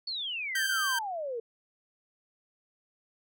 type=exponential sweep; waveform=sine; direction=down; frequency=4518 to 446.9 Hz; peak=-32 dBFS; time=0.07-1.4 s; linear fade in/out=5 ms
type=tone; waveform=sawtooth; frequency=1568 Hz; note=G6; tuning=in tune; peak=-24 dBFS; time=0.55-0.99 s; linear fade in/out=5 ms
effects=none